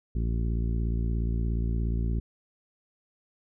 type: harmonic tone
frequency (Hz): 57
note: A#1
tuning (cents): -38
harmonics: 1 / 2 / 3 / 4 / 5 / 6 / 7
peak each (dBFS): -26 / -32 / -36 / -38 / -45 / -44 / -47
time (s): 0.15-2.2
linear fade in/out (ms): 5
effects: none